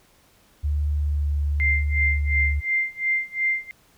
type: tone with vibrato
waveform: sine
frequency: 73.2 Hz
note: D2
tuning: 5 cents flat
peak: -20 dBFS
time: 0.63-2.61 s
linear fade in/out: 20 ms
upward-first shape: sine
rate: 0.98 Hz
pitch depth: 13 cents each way
type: tone with tremolo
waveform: sine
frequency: 2093 Hz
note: C7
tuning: in tune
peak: -18 dBFS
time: 1.6-3.71 s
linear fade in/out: 0 ms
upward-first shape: sine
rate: 2.8 Hz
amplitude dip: 95%
effects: pink hiss -58 dBFS RMS until 3.97 s